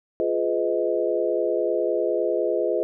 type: chord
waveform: sine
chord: F half-diminished seventh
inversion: none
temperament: just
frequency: 349.2 / 419.1 / 502.9 / 628.6 Hz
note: F4 / Ab4 / Cb5 / Eb5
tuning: 0 / +16 / +31 / +18 cents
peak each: -26 dBFS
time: 0.2-2.83 s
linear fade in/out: 0 ms
effects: none